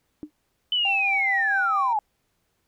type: tone with exponential decay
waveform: sine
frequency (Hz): 301.7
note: D4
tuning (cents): +47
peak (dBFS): -27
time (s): 0.23-0.31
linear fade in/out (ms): 0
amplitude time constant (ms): 16
type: linear sweep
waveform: sine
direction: down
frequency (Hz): 3037 to 810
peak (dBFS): -20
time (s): 0.72-1.99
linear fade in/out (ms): 2
type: tone with tremolo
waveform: triangle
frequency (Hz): 786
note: G5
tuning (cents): +4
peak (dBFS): -24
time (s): 0.85-1.93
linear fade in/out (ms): 2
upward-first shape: triangle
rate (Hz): 4.5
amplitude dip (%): 40
effects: pink hiss -72 dBFS RMS until 2.67 s